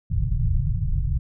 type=low-pass noise; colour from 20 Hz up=pink; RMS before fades=-22 dBFS; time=0.1-1.19 s; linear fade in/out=10 ms; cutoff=160 Hz; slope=96 dB/octave; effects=none